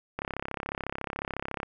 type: click train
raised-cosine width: 0.5 ms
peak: -17 dBFS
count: 50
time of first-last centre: 0.19-1.631 s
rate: 34 Hz
effects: none